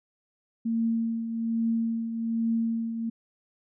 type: tone with tremolo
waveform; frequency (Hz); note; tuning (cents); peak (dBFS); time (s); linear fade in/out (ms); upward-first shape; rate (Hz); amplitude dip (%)
sine; 228.1; A#3; -37; -22; 0.65-3.1; 10; triangle; 1.2; 60
effects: none